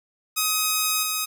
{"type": "tone with level steps", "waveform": "5% pulse", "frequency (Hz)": 1261, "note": "D#6", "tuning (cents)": 23, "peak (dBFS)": [-9, -12], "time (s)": [0.36, 1.26], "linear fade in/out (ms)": 20, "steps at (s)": 1.03, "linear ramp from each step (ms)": 2, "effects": []}